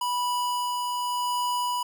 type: tone with tremolo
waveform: square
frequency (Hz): 982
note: B5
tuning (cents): -10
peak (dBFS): -25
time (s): 0.01-1.83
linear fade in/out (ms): 5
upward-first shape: sine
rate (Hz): 0.86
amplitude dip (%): 25
effects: none